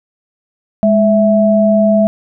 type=tone pair together; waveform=sine; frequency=207.7 / 657.8 Hz; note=G#3 / E5; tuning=0 / -4 cents; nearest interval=octave + minor sixth; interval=1996 cents; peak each=-10 dBFS; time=0.83-2.07 s; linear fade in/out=0 ms; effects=none